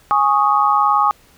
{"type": "chord", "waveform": "sine", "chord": "Ab suspended fourth", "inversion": "none", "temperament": "just", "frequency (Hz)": [830.6, 1107.5, 1245.9], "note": ["Ab5", "Db6", "Eb6"], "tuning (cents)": [0, -2, 2], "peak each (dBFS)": -16, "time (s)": [0.11, 1.11], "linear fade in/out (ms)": 0, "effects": ["pink hiss -51 dBFS RMS until 1.37 s"]}